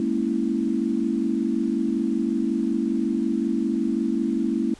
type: chord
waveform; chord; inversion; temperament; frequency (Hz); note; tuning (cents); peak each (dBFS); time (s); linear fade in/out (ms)
sine; A# half-diminished seventh; third; equal; 207.7 / 233.1 / 277.2 / 329.6; G#3 / A#3 / C#4 / E4; 0 / 0 / 0 / 0; -28 / -25 / -27 / -26; 0-4.74; 2
effects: pink hiss -50 dBFS RMS until 4.79 s + resampled to 22050 Hz